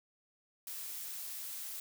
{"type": "noise", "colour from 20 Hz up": "blue", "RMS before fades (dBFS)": -43, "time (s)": [0.67, 1.8], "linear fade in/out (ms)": 2, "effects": []}